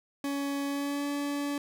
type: tone with pitch glide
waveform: 40% pulse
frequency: 280.6 to 286.2 Hz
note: C#4 to D4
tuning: +21 to -45 cents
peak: -29 dBFS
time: 0.24-1.58 s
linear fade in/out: 2 ms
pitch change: +34 cents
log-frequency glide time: 0.65-1.06 s
effects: none